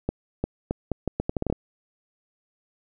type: accelerating click train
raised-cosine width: 2 ms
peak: -11 dBFS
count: 12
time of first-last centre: 0.09-1.526 s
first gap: 350 ms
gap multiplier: 0.77
effects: none